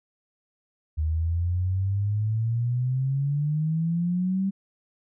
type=exponential sweep; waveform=sine; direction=up; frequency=76.5 to 196.5 Hz; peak=-22 dBFS; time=0.97-4.51 s; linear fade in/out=20 ms; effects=none